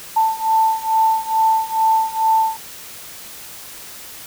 sine beating tone pair, 886 / 888.3 Hz, A5 / A5, +12 / +16 cents, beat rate 2.3 Hz, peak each -18 / -16 dBFS, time 0.16-2.57 s, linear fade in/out 10 ms, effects white hiss -36 dBFS RMS until 4.26 s

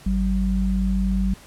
sine tone pair together, 51.67 / 190.5 Hz, G#1 / G3, -8 / -49 cents, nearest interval octave + major seventh, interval 2259 cents, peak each -21 dBFS, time 0.06-1.34 s, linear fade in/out 5 ms, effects pink hiss -47 dBFS RMS until 1.46 s + low-pass 12000 Hz 12 dB/octave

